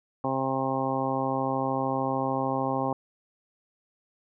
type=harmonic tone; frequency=133.3 Hz; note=C3; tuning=33 cents sharp; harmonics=1 / 2 / 3 / 4 / 5 / 6 / 7 / 8; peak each=-35 / -31 / -36 / -32 / -36 / -31 / -35 / -34 dBFS; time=0.24-2.93 s; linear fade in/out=2 ms; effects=none